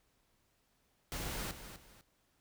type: noise with echo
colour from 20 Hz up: pink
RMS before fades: -40 dBFS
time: 1.12-1.51 s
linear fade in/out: 0 ms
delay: 250 ms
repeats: 2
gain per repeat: -10 dB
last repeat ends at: 2.01 s
effects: pink hiss -75 dBFS RMS until 2.4 s